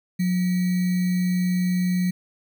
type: tone with sample-and-hold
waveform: sine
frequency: 180.8 Hz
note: F#3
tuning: 40 cents flat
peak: -19 dBFS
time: 0.19-2.11 s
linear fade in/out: 10 ms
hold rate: 2100 Hz
effects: none